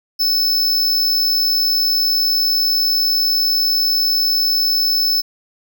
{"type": "tone", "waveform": "square", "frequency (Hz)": 5260, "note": "E8", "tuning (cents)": -5, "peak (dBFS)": -14, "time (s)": [0.19, 5.22], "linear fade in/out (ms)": 20, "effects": []}